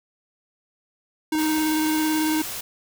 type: tone with vibrato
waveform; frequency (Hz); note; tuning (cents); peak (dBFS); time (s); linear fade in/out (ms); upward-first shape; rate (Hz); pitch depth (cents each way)
square; 311.1; D#4; 0; -21; 1.32-2.42; 5; sine; 18; 15
type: clicks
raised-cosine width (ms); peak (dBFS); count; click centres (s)
1; -24; 2; 1.352 / 1.583
type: noise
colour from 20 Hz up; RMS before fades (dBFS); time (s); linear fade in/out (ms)
white; -32; 1.38-2.61; 5
effects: none

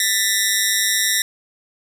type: ring-modulated tone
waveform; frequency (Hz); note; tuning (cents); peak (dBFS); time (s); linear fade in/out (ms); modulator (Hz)
10% pulse; 1879; A#6; +13; -4; 0-1.22; 2; 104
effects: none

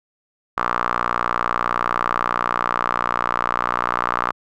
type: tone with band-pass filter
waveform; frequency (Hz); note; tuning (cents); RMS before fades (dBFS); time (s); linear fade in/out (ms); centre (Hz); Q
sawtooth; 60.1; B1; -46; -22; 0.57-4.32; 5; 1200; 4.8
effects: none

